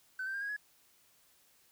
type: tone with pitch steps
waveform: triangle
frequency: 1522 / 1561.2 / 1601.4 / 1642.6 / 1684.9 Hz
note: F#6 / G6 / G6 / G#6 / G#6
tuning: +48 / -8 / +37 / -20 / +25 cents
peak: -32 dBFS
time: 0.19-0.565 s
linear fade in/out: 5 ms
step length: 75 ms
effects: tanh soft clip ceiling -32 dBFS + white hiss -67 dBFS RMS until 1.71 s